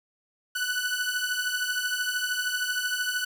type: beating tone pair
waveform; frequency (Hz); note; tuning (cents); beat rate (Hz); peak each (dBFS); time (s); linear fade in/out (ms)
sawtooth; 1480 / 1493; F#6 / F#6; 0 / +15; 13; -27 / -25; 0.55-3.25; 10
effects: 9-bit